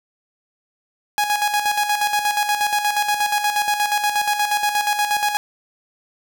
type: tone with tremolo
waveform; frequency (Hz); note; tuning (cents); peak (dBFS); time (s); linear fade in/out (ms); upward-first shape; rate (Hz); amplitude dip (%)
sawtooth; 830.6; G#5; 0; -12; 1.18-5.37; 0; square; 8.4; 55
effects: none

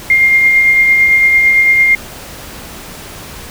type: tone with tremolo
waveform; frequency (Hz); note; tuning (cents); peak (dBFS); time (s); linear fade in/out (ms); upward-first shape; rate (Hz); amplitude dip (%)
sine; 2117; C7; +20; -4; 0.1-1.95; 2; triangle; 8.9; 35
effects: pink hiss -30 dBFS RMS until 3.5 s

